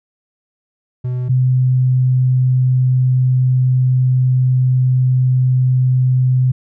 triangle / sine tone pair in turn, 125.2 / 127.98 Hz, B2 / C3, +24 / -38 cents, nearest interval unison, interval 38 cents, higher second, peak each -15 / -10 dBFS, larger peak second, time 1.04-1.29 / 1.29-6.52 s, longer second, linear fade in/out 10 ms, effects none

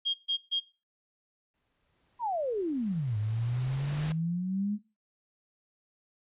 sine tone bursts, 3237 Hz, G#7, 45 cents flat, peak -25 dBFS, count 3, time 0.05-0.603 s, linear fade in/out 20 ms, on 91 ms, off 140 ms
pink noise with exponential growth, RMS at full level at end -39 dBFS, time 1.54-4.12 s, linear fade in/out 1 ms, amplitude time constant 560 ms
sine exponential two-way sweep, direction down then up, 1009 to 103.83 to 213.3 Hz, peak -28 dBFS, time 2.19-4.79 s, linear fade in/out 50 ms, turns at 3.17 s
effects noise-tail reverb RT60 0.3 s tail -19 dB re dry + resampled to 8000 Hz

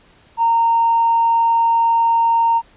triangle tone with tanh clipping, 922 Hz, A#5, 19 cents flat, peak -11 dBFS, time 0.37-2.62 s, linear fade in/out 50 ms, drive 1 dB, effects pink hiss -51 dBFS RMS until 2.76 s + resampled to 8000 Hz

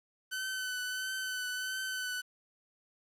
sawtooth tone with vibrato, 1514 Hz, F#6, 39 cents sharp, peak -31 dBFS, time 0.31-2.22 s, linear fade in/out 20 ms, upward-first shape triangle, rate 1.5 Hz, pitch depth 27 cents each way, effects resampled to 32000 Hz + 10-bit

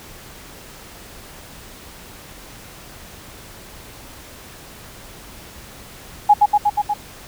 sine tone with echo, 830.6 Hz, G#5, in tune, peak -6 dBFS, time 6.29-6.34 s, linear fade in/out 10 ms, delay 120 ms, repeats 5, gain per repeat -2 dB, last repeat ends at 6.94 s, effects pink hiss -40 dBFS RMS until 7.27 s

